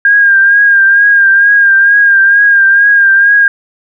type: tone with vibrato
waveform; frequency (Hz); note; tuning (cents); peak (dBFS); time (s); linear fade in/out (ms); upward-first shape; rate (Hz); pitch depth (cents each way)
sine; 1612; G6; +48; -3; 0.05-3.48; 2; triangle; 2.2; 45
effects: none